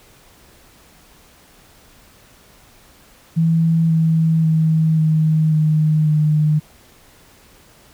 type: tone with pitch steps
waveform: sine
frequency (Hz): 163.9 / 161.55 / 159.23 / 156.95 / 154.7 / 152.48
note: E3 / E3 / D#3 / D#3 / D#3 / D#3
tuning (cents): -10 / -35 / +40 / +15 / -10 / -35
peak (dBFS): -12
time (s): 3.36-6.6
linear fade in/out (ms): 20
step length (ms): 540
effects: pink hiss -49 dBFS RMS until 7.93 s